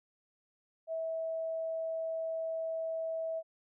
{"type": "tone", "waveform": "sine", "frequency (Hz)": 650, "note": "E5", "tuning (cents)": -24, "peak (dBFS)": -33, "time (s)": [0.87, 3.43], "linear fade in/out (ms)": 50, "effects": []}